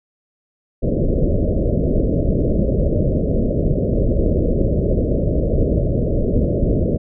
pink low-pass noise, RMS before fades -17 dBFS, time 0.82-6.98 s, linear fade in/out 20 ms, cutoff 620 Hz, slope 96 dB/octave, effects none

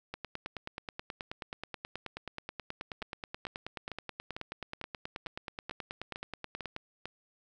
two click trains, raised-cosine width 0.3 ms, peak -23 / -22 dBFS, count 10 / 63, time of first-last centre 3.02-7.056 / 0.14-6.764 s, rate 2.23 / 9.36 Hz, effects none

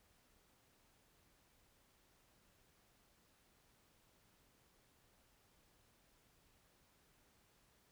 silence, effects pink hiss -73 dBFS RMS until 7.91 s

